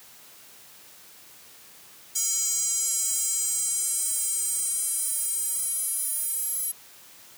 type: tone with high-pass filter sweep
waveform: square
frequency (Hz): 449.5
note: A4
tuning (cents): +37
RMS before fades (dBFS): -27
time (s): 2.15-6.72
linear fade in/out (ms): 10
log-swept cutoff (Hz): 7000 to 11000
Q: 4.6
effects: white hiss -50 dBFS RMS until 7.37 s + high-pass 80 Hz 12 dB/octave